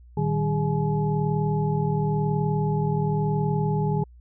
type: tone cluster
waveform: sine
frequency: 113.7 / 152.9 / 193.9 / 411.6 / 850 Hz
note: A#2 / D#3 / G3 / G#4 / G#5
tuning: -43 / -30 / -19 / -16 / +40 cents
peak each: -31 / -23 / -30 / -29 / -31 dBFS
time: 0.17-4.04 s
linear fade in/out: 5 ms
effects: added 60 Hz sine -46 dBFS peak until 4.2 s